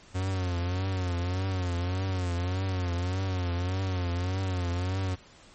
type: tone with vibrato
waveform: 45% pulse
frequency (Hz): 91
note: F#2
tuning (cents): -28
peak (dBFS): -27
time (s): 0.14-5.16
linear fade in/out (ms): 20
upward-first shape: triangle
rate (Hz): 1.7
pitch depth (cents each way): 96
effects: pink hiss -54 dBFS RMS until 5.54 s + MP3 32 kbps